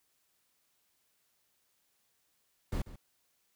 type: noise with echo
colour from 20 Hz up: brown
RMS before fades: -33 dBFS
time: 2.72-2.82 s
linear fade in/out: 5 ms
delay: 140 ms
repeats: 1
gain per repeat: -15 dB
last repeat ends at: 2.96 s
effects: white hiss -75 dBFS RMS until 3.55 s